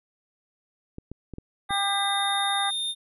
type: clicks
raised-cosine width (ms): 3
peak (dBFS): -24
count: 5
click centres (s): 0.984 / 1.116 / 1.337 / 1.384 / 1.707
type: harmonic tone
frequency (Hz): 398.9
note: G4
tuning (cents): +30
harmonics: 2 / 3 / 4 / 5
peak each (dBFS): -27 / -31 / -33 / -35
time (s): 1.69-2.71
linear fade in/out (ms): 20
type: tone with pitch glide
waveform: square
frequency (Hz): 3669 to 3637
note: A#7 to A#7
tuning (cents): -28 to -43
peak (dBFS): -27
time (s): 1.69-2.95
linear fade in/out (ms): 50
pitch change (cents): -15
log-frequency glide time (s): 2.54-2.81
effects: none